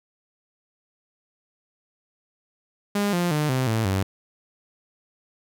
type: tone with pitch steps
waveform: sawtooth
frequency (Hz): 203.6 / 175.21 / 150.78 / 129.75 / 111.66 / 96.09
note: G#3 / F3 / D3 / C3 / A2 / G2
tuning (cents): -34 / +6 / +46 / -14 / +26 / -34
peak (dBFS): -17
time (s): 2.95-4.03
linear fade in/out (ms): 5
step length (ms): 180
effects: none